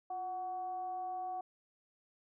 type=tone with frequency modulation; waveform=sine; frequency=740 Hz; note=F#5; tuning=in tune; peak=-37 dBFS; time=0.1-1.41 s; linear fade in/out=5 ms; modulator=389 Hz; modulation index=0.32; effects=none